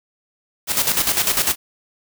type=noise with tremolo; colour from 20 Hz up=white; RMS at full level=-17 dBFS; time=0.67-1.56 s; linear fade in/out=50 ms; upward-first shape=square; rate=10 Hz; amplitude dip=60%; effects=none